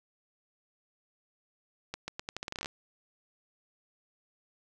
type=accelerating click train; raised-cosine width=0.2 ms; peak=-19 dBFS; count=14; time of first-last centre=1.94-2.659 s; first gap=140 ms; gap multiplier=0.82; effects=none